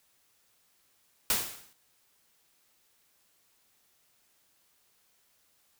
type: noise with exponential decay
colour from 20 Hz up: white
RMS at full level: -24 dBFS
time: 1.3-1.73 s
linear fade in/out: 1 ms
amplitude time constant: 93 ms
effects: white hiss -69 dBFS RMS until 5.79 s